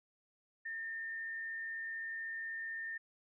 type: tone with frequency modulation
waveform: sine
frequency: 1812 Hz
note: A#6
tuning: 50 cents flat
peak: -39 dBFS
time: 0.65-2.98 s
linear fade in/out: 10 ms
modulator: 89.2 Hz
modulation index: 0.35
effects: none